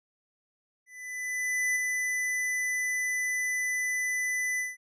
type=tone with ADSR envelope; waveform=square; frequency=1999 Hz; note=B6; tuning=20 cents sharp; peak=-25 dBFS; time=0.86-4.77 s; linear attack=900 ms; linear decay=8 ms; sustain=-3 dB; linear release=180 ms; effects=low-pass 12000 Hz 12 dB/octave